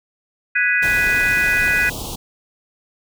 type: chord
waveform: sine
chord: G# minor seventh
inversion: third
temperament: equal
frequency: 1480 / 1661.2 / 1975.5 / 2489 Hz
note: F#6 / G#6 / B6 / D#7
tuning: 0 / 0 / 0 / 0 cents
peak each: -20 dBFS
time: 0.55-1.9 s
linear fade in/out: 10 ms
type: band-stop noise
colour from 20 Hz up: pink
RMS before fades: -28 dBFS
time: 0.82-2.16 s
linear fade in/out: 10 ms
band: 1100 to 2900 Hz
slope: 48 dB/octave
effects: none